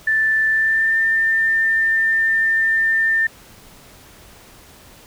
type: tone with pitch glide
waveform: sine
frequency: 1763 to 1796.9 Hz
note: A6 to A6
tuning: +3 to +36 cents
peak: -14 dBFS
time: 0.07-3.27 s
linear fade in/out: 5 ms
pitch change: +33 cents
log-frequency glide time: 0.5-0.98 s
effects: pink hiss -45 dBFS RMS until 5.06 s